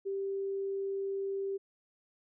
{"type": "tone", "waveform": "sine", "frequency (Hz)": 392, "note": "G4", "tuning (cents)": 0, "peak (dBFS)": -32, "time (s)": [0.05, 1.58], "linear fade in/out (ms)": 20, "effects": []}